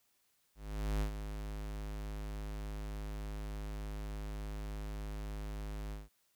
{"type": "tone with ADSR envelope", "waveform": "square", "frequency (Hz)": 51.7, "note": "G#1", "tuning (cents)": -7, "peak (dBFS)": -31, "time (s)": [0.55, 6.09], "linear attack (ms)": 460, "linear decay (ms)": 94, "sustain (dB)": -9, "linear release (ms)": 170, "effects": ["white hiss -75 dBFS RMS until 6.35 s"]}